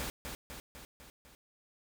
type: noise with echo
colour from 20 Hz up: pink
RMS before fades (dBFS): -38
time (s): 0-0.1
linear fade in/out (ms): 0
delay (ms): 250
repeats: 5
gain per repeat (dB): -4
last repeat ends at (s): 1.35
effects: none